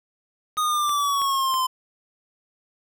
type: click train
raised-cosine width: 0.3 ms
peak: -22 dBFS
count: 4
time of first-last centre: 0.57-1.541 s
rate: 3.09 Hz
type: exponential sweep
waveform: square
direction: down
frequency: 1244.5 to 1025 Hz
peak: -21 dBFS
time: 0.57-1.67 s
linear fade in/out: 10 ms
effects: none

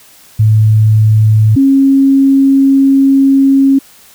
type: tone pair in turn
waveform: sine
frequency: 108.5 / 272.2 Hz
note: A2 / C#4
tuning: -24 / -31 cents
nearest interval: octave + major third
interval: 1593 cents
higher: second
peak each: -4 dBFS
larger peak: neither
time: 0.39-1.56 / 1.56-3.79 s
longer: second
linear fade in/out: 10 ms
effects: white hiss -41 dBFS RMS until 4.14 s

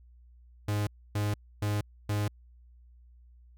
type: tone bursts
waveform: 45% pulse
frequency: 103.83 Hz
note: G#2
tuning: in tune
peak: -27 dBFS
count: 4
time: 0.68-2.28 s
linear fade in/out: 5 ms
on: 190 ms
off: 280 ms
effects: added 60 Hz sine -53 dBFS peak until 3.57 s

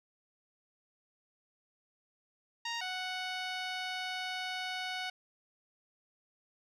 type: tone pair in turn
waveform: 10% pulse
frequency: 932.3 / 740 Hz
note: A#5 / F#5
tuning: 0 / 0 cents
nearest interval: major third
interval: 400 cents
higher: first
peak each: -26 / -27 dBFS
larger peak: first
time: 2.65-2.81 / 2.81-5.1 s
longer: second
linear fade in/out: 5 ms
effects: low-pass 6000 Hz 12 dB/octave

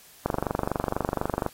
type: click train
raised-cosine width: 1 ms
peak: -11 dBFS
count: 30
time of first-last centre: 0.26-1.463 s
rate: 24.1 Hz
effects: white hiss -52 dBFS RMS until 1.53 s + AAC 48 kbps

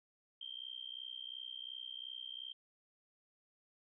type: tone with amplitude modulation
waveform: sine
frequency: 3160 Hz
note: G7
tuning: 13 cents sharp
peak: -40 dBFS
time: 0.41-2.53 s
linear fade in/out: 5 ms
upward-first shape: sine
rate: 62.8 Hz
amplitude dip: 100%
effects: none

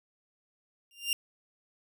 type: tone with exponential growth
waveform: sawtooth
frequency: 2794 Hz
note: F7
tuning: in tune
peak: -20 dBFS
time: 0.91-1.13 s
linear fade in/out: 1 ms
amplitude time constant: 47 ms
effects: none

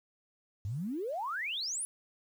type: exponential sweep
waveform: sine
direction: up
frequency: 91.9 to 10548 Hz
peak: -33 dBFS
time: 0.65-1.85 s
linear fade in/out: 0 ms
effects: 10-bit

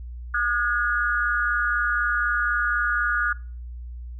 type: tone with amplitude modulation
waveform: sine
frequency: 1444 Hz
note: F#6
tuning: 43 cents flat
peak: -16 dBFS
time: 0.34-3.33 s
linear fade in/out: 5 ms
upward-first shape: sine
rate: 224 Hz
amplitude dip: 100%
effects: noise-tail reverb RT60 0.4 s tail -22 dB re dry + added 60 Hz sine -33 dBFS peak until 4.19 s

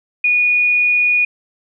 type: tone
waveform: sine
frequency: 2456 Hz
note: D#7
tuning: 23 cents flat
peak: -11 dBFS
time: 0.24-1.25 s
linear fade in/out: 5 ms
effects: none

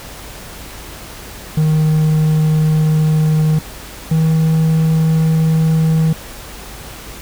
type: tone pair in turn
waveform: triangle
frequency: 155.56 / 159.84 Hz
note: D#3 / D#3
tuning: 0 / +47 cents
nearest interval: unison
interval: 47 cents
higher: second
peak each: -8 dBFS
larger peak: neither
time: 1.57-3.59 / 4.11-6.13 s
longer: neither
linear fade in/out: 5 ms
effects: added 50 Hz sine -37 dBFS peak until 7.21 s + pink hiss -33 dBFS RMS until 7.21 s

